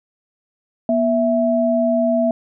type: tone pair together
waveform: sine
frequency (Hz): 240.9 / 659.3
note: B3 / E5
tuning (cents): -43 / 0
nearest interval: octave + perfect fourth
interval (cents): 1743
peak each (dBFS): -18 / -16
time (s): 0.89-2.31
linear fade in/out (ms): 2
effects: none